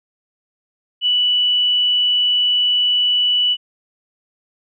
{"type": "tone", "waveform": "sine", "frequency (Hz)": 2960, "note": "F#7", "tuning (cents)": 0, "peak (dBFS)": -13, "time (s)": [1.01, 3.57], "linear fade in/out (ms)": 50, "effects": []}